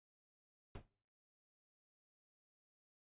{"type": "noise with exponential decay", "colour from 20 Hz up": "brown", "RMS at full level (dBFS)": -42, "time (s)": [0.75, 0.88], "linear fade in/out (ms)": 1, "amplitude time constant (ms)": 27, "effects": ["noise-tail reverb RT60 0.6 s tail -24 dB re dry", "resampled to 8000 Hz"]}